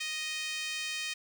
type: tone with high-pass filter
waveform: 5% pulse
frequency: 622.3 Hz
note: D#5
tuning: in tune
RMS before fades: -36 dBFS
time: 0-1.14 s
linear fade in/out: 10 ms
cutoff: 2200 Hz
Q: 2.8
effects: none